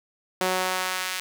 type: tone with high-pass filter sweep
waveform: sawtooth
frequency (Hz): 185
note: F#3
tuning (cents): 0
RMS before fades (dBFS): -27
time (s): 0.41-1.2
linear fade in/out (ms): 0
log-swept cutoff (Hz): 430 to 2100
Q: 0.83
effects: none